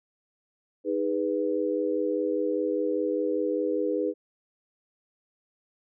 sine chord, G# minor, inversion second, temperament equal with one note detuned, 311.1 / 408.9 / 493.9 Hz, D#4 / G#4 / B4, 0 / -27 / 0 cents, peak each -29 / -29 / -28 dBFS, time 0.84-4.14 s, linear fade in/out 50 ms, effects none

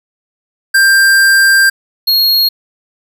square tone pair in turn, 1585 / 4287 Hz, G6 / C8, +19 / +41 cents, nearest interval octave + perfect fourth, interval 1722 cents, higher second, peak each -6 / -8 dBFS, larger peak first, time 0.74-1.7 / 2.07-2.49 s, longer first, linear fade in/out 10 ms, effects none

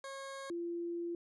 20% pulse / sine tone pair in turn, 544 / 342.7 Hz, C#5 / F4, -33 / -33 cents, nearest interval minor sixth, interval 800 cents, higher first, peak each -38 / -36 dBFS, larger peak second, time 0.04-0.5 / 0.5-1.15 s, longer second, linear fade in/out 2 ms, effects resampled to 24000 Hz

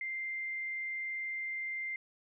sine tone, 2093 Hz, C7, in tune, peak -35 dBFS, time 0.01-1.96 s, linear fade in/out 2 ms, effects none

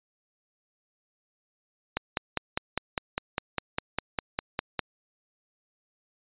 click train, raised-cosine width 0.3 ms, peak -10 dBFS, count 15, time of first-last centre 1.97-4.793 s, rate 4.96 Hz, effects resampled to 8000 Hz

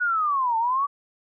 sine linear two-way sweep, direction down then up, 1480 to 884 to 1156 Hz, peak -20 dBFS, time 0-0.87 s, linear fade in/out 20 ms, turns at 0.57 s, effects none

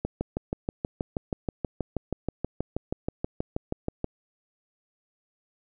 click train, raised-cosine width 2 ms, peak -14 dBFS, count 26, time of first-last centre 0.05-4.044 s, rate 6.26 Hz, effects none

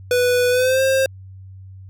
square tone with pitch glide, 493.3 to 531.8 Hz, B4 to C5, -2 to +28 cents, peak -15 dBFS, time 0.11-1.06 s, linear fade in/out 2 ms, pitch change +130 cents, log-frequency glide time 0.5-0.82 s, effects added 95 Hz sine -36 dBFS peak until 1.89 s

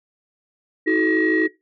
sine tone cluster, 319.1 / 371 / 432 / 1902 Hz, D#4 / F#4 / A4 / A#6, +44 / +5 / -32 / +34 cents, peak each -18 / -21 / -24 / -21 dBFS, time 0.86-1.48 s, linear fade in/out 20 ms, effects noise-tail reverb RT60 0.2 s tail -19 dB re dry + tanh soft clip ceiling -9 dBFS

